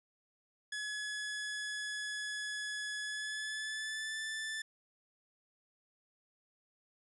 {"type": "tone with pitch glide", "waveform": "sawtooth", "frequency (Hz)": [1696, 1760.9], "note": ["G#6", "A6"], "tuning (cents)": [36, 1], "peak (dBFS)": -34, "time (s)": [0.72, 4.62], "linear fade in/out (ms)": 5, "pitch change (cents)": 65, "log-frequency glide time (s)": [3, 4.19], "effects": ["resampled to 24000 Hz"]}